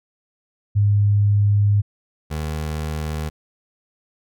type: tone pair in turn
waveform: sine / 25% pulse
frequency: 102.4 / 77.11 Hz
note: G#2 / D#2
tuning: -24 / -15 cents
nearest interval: perfect fourth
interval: 491 cents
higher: first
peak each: -13 / -20 dBFS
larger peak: first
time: 0.75-1.82 / 2.3-3.3 s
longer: first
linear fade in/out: 20 ms
effects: none